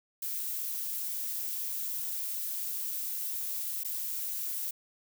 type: noise with dropouts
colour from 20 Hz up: violet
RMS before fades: -35 dBFS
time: 0.22-4.71 s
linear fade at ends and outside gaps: 5 ms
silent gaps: 3.836-3.846 s
effects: none